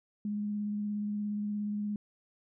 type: tone with vibrato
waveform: sine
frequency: 207.7 Hz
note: G#3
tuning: in tune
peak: -31 dBFS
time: 0.25-1.96 s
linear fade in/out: 2 ms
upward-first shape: sine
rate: 17 Hz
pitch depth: 13 cents each way
effects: none